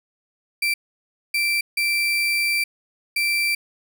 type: tone bursts at uneven times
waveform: 35% pulse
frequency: 2345 Hz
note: D7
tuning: 3 cents flat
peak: -17 dBFS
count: 4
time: 0.62-0.74 / 1.34-1.61 / 1.77-2.64 / 3.16-3.55 s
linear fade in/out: 5 ms
effects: none